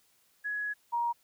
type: tone pair in turn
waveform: sine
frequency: 1679 / 944.4 Hz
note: G#6 / A#5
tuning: +18 / +22 cents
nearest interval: minor seventh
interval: 996 cents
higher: first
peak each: -31 / -27 dBFS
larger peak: second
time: 0.44-0.74 / 0.92-1.13 s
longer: first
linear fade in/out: 20 ms
effects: white hiss -68 dBFS RMS until 1.23 s